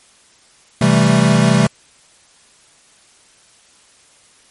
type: chord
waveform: square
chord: A minor seventh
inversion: first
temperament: equal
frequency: 130.81 / 164.81 / 196 / 220 Hz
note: C3 / E3 / G3 / A3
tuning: 0 / 0 / 0 / 0 cents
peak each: -16 dBFS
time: 0.81-1.67 s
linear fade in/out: 5 ms
effects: white hiss -50 dBFS RMS until 4.5 s + MP3 48 kbps